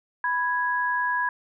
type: tone pair together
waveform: sine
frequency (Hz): 989.6 / 1659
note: B5 / G#6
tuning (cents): +3 / -2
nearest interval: major sixth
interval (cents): 895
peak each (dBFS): -25 / -25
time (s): 0.24-1.29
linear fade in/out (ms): 2
effects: none